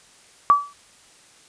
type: tone with exponential decay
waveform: sine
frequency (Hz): 1151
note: D6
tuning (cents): -35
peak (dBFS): -7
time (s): 0.5-0.73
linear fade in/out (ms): 0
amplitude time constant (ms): 48
effects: white hiss -52 dBFS RMS until 1.48 s + resampled to 22050 Hz